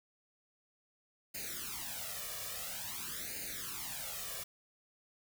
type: noise with flanger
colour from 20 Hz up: white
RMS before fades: -42 dBFS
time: 1.34-4.44 s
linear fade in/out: 10 ms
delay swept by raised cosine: 0.44 to 1.74 ms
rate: 0.49 Hz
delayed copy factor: +0.95
effects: none